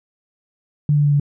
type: tone with pitch steps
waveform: sine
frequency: 147.6 / 146.33 / 145.06 / 143.81 Hz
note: D3 / D3 / D3 / D3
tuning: +9 / -6 / -21 / -36 cents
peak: -12 dBFS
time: 0.89-1.198 s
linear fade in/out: 2 ms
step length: 77 ms
effects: none

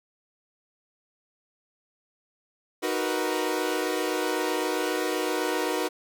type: chord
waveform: sawtooth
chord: B major seventh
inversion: first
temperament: equal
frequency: 311.1 / 370 / 466.2 / 493.9 Hz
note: D#4 / F#4 / A#4 / B4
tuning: 0 / 0 / 0 / 0 cents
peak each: -27 / -26 / -28 / -28 dBFS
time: 2.82-5.89 s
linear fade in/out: 20 ms
effects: none

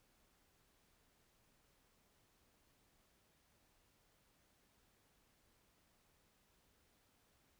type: silence
effects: pink hiss -75 dBFS RMS until 7.59 s

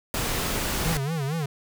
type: noise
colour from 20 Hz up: pink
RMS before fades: -27 dBFS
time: 0.14-0.97 s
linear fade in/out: 0 ms
type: tone with vibrato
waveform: square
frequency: 149.8 Hz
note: D3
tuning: 35 cents sharp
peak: -26 dBFS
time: 0.85-1.46 s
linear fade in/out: 5 ms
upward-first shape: sine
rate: 4.4 Hz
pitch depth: 190 cents each way
effects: none

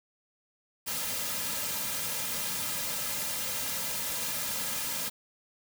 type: noise with comb filter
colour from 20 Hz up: white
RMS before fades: -33 dBFS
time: 0.86-5.1 s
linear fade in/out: 20 ms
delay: 2.7 ms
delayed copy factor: -0.7
effects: none

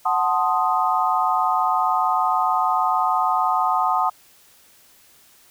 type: chord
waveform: sine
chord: F# diminished seventh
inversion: none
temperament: equal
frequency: 740 / 880 / 1046.5 / 1244.5 Hz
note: F#5 / A5 / C6 / Eb6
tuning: 0 / 0 / 0 / 0 cents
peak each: -22 / -23 / -24 / -22 dBFS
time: 0.05-4.1 s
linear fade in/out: 10 ms
effects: white hiss -53 dBFS RMS until 5.5 s

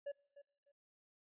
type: tone with echo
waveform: triangle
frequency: 568 Hz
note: C#5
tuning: 42 cents sharp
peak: -38 dBFS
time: 0.06-0.12 s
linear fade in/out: 10 ms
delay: 300 ms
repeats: 2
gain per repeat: -15 dB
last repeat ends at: 0.72 s
effects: noise-tail reverb RT60 0.8 s tail -24 dB re dry + resampled to 8000 Hz

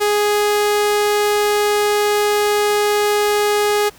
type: tone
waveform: sawtooth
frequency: 415.3 Hz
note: G#4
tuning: in tune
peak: -10 dBFS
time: 0-3.9 s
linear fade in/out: 20 ms
effects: pink hiss -45 dBFS RMS until 3.98 s

